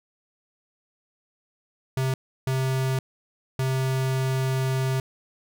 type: tone bursts at uneven times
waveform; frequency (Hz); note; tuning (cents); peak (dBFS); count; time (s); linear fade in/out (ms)
square; 131.7; C3; +12; -23; 3; 1.97-2.14 / 2.47-2.99 / 3.59-5; 2
effects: none